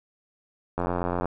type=click train; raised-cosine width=1 ms; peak=-13 dBFS; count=43; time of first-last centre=0.78-1.256 s; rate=88.2 Hz; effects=none